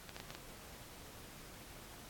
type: clicks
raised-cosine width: 0.2 ms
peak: -28 dBFS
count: 5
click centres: 0.093 / 0.165 / 0.201 / 0.305 / 0.35 s
effects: pink hiss -54 dBFS RMS until 2.09 s + AAC 64 kbps